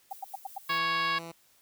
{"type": "noise with tremolo", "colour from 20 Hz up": "violet", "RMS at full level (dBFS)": -49, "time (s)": [0.1, 0.79], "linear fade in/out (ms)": 10, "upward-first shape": "sine", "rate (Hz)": 5.3, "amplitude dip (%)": 40}
{"type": "tone bursts", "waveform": "sine", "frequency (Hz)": 784, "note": "G5", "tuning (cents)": 0, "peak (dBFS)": -32, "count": 5, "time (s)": [0.11, 0.582], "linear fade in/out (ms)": 5, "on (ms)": 20, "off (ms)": 93}
{"type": "harmonic tone", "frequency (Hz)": 554.4, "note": "C#5", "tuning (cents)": 0, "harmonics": [2, 3, 4, 5, 6, 7, 8, 9], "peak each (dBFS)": [-29, -33, -35, -37, -39, -40, -41, -42], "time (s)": [0.69, 1.19], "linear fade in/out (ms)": 10}
{"type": "tone", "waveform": "10% pulse", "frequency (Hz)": 166.7, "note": "E3", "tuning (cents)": 20, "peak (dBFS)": -32, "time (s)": [0.69, 1.32], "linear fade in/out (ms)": 10}
{"effects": ["white hiss -64 dBFS RMS until 1.61 s"]}